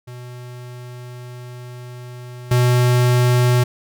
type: tone with level steps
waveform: square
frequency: 123.47 Hz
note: B2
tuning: in tune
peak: -33 / -13 dBFS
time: 0.07-3.64 s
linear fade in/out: 10 ms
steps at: 2.51 s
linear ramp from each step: 5 ms
effects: none